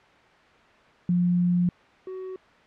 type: tone pair in turn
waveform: sine / triangle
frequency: 176.8 / 374.6 Hz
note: F3 / F#4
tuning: +22 / +21 cents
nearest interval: octave + minor second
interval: 1299 cents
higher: second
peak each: -19 / -31 dBFS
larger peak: first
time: 1.09-1.69 / 2.07-2.36 s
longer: first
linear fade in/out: 2 ms
effects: white hiss -54 dBFS RMS until 2.66 s + low-pass 2000 Hz 12 dB/octave